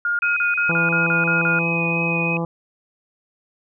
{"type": "tone bursts", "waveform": "sine", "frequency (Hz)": 1418, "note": "F6", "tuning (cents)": 26, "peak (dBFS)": -18, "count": 9, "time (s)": [0.05, 1.59], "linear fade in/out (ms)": 2, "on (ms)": 140, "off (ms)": 35}
{"type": "tone with vibrato", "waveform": "sine", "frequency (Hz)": 2507, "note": "D#7", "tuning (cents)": 12, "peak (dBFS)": -21, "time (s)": [0.22, 2.37], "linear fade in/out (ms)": 2, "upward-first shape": "triangle", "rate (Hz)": 2.9, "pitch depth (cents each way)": 19}
{"type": "harmonic tone", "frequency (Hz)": 167.7, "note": "E3", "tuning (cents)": 30, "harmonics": [1, 2, 3, 4, 5, 6, 7], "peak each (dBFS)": [-23, -29, -28, -35, -32, -35, -36], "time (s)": [0.69, 2.45], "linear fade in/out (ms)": 2}
{"effects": []}